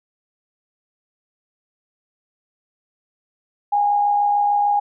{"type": "tone with amplitude modulation", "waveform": "sine", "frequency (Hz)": 820, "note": "G#5", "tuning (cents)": -22, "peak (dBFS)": -13, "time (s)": [3.72, 4.8], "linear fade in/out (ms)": 10, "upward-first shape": "sine", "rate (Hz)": 66.7, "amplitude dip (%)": 35, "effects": []}